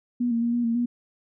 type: tone with pitch steps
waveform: sine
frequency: 242.8 / 231.7 / 235.8 / 239.8 / 230.8 / 240.8 Hz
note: B3 / A#3 / A#3 / A#3 / A#3 / B3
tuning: -29 / -10 / +20 / +49 / -17 / -44 cents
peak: -21 dBFS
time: 0.2-0.86 s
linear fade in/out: 10 ms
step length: 110 ms
effects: none